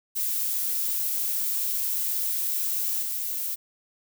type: noise with level steps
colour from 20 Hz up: violet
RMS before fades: -27 / -30 dBFS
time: 0.15-3.56 s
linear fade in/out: 20 ms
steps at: 3.01 s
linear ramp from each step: 20 ms
effects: none